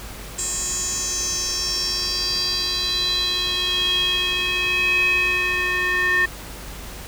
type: tone with band-pass filter sweep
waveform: square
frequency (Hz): 362.8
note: F#4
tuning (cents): -34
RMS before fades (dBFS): -22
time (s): 0.38-6.26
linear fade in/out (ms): 10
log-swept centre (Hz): 7600 to 1900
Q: 7.3
effects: added 50 Hz sine -37 dBFS peak until 7.07 s + pink hiss -37 dBFS RMS until 7.07 s